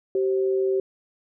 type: tone pair together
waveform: sine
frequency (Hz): 385 / 529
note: G4 / C5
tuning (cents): -31 / +19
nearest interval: tritone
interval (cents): 550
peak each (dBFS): -20 / -30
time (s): 0.15-0.8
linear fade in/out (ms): 2
effects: none